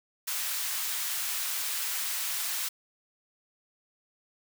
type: high-pass noise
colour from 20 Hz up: white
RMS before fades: -32 dBFS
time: 0.27-2.69 s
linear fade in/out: 10 ms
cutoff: 1100 Hz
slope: 12 dB/octave
effects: none